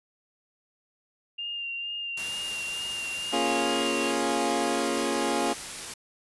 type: tone with vibrato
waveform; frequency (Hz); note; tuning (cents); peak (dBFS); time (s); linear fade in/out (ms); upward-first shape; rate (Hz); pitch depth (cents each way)
sine; 2796; F7; +1; -31; 1.38-4.12; 10; sine; 2.2; 22
type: noise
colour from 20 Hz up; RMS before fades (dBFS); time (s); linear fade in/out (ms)
white; -37; 2.17-5.94; 5
type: chord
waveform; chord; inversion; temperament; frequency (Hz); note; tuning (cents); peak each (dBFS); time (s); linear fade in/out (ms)
20% pulse; Bb minor seventh; none; equal; 233.1 / 277.2 / 349.2 / 415.3; Bb3 / Db4 / F4 / Ab4; 0 / 0 / 0 / 0; -27 / -25 / -25 / -27; 3.32-5.54; 20
effects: resampled to 24000 Hz